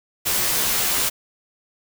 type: noise with comb filter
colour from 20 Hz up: white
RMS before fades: -21 dBFS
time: 0.25-1.1 s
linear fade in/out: 20 ms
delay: 13 ms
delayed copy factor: -0.9
effects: none